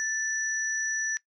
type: tone pair together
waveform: sine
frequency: 1760 / 5869 Hz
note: A6 / F#8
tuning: 0 / -15 cents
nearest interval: octave + major sixth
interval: 2085 cents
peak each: -29 / -31 dBFS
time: 0-1.17 s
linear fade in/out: 0 ms
effects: noise-tail reverb RT60 0.1 s tail -19 dB re dry